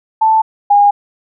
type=tone pair in turn; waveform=sine; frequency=881 / 815.5 Hz; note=A5 / G#5; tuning=+2 / -32 cents; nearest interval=minor second; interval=134 cents; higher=first; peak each=-7 / -5 dBFS; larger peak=second; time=0.21-0.42 / 0.7-0.91 s; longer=neither; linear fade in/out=10 ms; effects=none